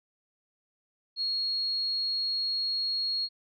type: tone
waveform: sine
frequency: 4300 Hz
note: C8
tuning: 47 cents sharp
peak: -27 dBFS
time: 1.16-3.29 s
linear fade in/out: 50 ms
effects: none